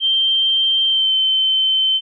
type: tone with pitch glide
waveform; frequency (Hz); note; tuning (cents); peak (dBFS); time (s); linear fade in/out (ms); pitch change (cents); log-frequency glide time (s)
sine; 3143 to 3084; G7 to G7; +4 to -29; -13; 0-2.01; 50; -33; 0.86-1.13
effects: none